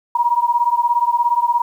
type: beating tone pair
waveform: sine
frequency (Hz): 948 / 965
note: A#5 / B5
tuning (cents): +29 / -40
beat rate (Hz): 17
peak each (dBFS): -16 / -17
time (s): 0.15-1.62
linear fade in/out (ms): 5
effects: 8-bit